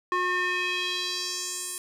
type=tone with band-pass filter sweep; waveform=square; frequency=361.4 Hz; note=F#4; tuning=41 cents flat; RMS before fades=-29 dBFS; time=0.12-1.78 s; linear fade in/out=0 ms; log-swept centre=1300 to 10000 Hz; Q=2.4; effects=none